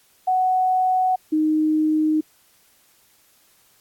sine tone pair in turn, 743 / 309.9 Hz, F#5 / D#4, +7 / -7 cents, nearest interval octave + minor third, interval 1514 cents, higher first, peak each -16 / -16 dBFS, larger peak neither, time 0.27-1.16 / 1.32-2.21 s, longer neither, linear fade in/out 10 ms, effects white hiss -58 dBFS RMS until 3.8 s + AAC 64 kbps

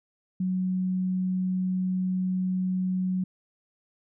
sine tone, 185 Hz, F#3, in tune, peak -24 dBFS, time 0.4-3.24 s, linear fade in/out 5 ms, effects none

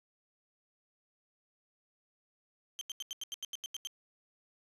30% pulse tone bursts, 3136 Hz, G7, in tune, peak -34 dBFS, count 11, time 2.79-3.872 s, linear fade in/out 0 ms, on 22 ms, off 84 ms, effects resampled to 32000 Hz + 10-bit

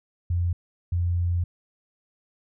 sine tone bursts at uneven times, 87.2 Hz, F2, 2 cents flat, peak -21 dBFS, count 2, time 0.3-0.53 / 0.92-1.44 s, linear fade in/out 5 ms, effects none

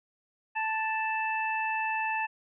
harmonic tone, 880 Hz, A5, in tune, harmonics 1 / 2 / 3, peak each -30 / -34 / -33 dBFS, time 0.55-2.27 s, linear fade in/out 20 ms, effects none

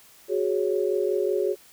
sine chord, F# suspended second, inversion none, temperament equal, 370 / 415.3 / 554.4 Hz, F#4 / G#4 / C#5, 0 / 0 / 0 cents, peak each -25 / -25 / -29 dBFS, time 0.28-1.56 s, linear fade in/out 50 ms, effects white hiss -53 dBFS RMS until 1.72 s

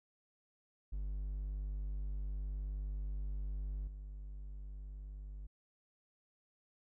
triangle tone with level steps, 49.58 Hz, G1, 20 cents sharp, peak -35 / -42 dBFS, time 0.92-5.47 s, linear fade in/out 10 ms, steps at 3.87 s, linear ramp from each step 10 ms, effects none

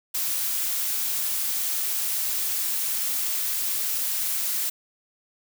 blue noise with amplitude modulation, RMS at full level -25 dBFS, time 0.14-4.7 s, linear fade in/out 10 ms, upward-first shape sine, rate 293 Hz, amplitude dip 30%, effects none

